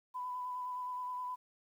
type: tone with vibrato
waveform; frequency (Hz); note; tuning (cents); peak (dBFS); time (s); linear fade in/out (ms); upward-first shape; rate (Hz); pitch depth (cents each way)
sine; 998; B5; +18; -37; 0.14-1.36; 20; sine; 9.6; 16
effects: 11-bit